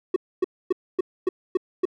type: tone bursts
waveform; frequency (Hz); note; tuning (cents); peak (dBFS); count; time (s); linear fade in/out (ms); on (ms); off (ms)
triangle; 370; F#4; 0; -15; 7; 0.14-1.854; 5; 22; 260
effects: none